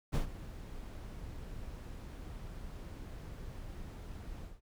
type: noise with ADSR envelope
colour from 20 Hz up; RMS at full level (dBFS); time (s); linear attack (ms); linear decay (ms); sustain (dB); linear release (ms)
brown; -29; 0.12-4.61; 30; 110; -16; 190
effects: none